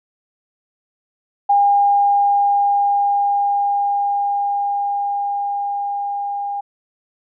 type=tone with level ramp; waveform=sine; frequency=808 Hz; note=G#5; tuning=48 cents flat; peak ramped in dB=-10 to -21 dBFS; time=1.49-6.61 s; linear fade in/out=10 ms; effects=none